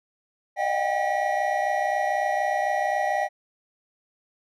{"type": "tone cluster", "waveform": "triangle", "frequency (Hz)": [606, 633, 730, 794, 1931], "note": ["D#5", "D#5", "F#5", "G5", "B6"], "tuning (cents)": [-46, 30, -24, 22, -39], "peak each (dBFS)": [-27, -32, -26, -24, -29], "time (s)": [0.56, 3.29], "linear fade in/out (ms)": 50, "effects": []}